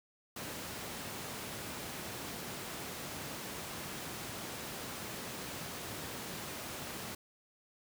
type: high-pass noise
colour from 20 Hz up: pink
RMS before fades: -43 dBFS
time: 0.36-7.15 s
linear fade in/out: 5 ms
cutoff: 110 Hz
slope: 12 dB/octave
effects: none